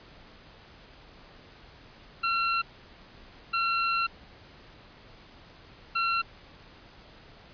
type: tone bursts at uneven times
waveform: 25% pulse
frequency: 1361 Hz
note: F6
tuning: 45 cents flat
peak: -21 dBFS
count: 3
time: 2.23-2.62 / 3.53-4.07 / 5.95-6.22 s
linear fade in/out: 10 ms
effects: pink hiss -52 dBFS RMS until 7.53 s + resampled to 11025 Hz